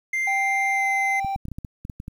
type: tone with pitch glide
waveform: triangle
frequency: 2093 to 2068 Hz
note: C7 to C7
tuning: 0 to -21 cents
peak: -20 dBFS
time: 0.13-1.2 s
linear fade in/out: 5 ms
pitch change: -21 cents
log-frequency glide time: 0.72-0.84 s
type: tone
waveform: triangle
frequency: 784 Hz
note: G5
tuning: in tune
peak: -22 dBFS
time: 0.27-1.36 s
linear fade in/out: 5 ms
type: clicks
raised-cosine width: 5 ms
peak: -21 dBFS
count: 11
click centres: 1.247 / 1.361 / 1.454 / 1.484 / 1.517 / 1.585 / 1.648 / 1.851 / 1.898 / 2.001 / 2.081 s
effects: 9-bit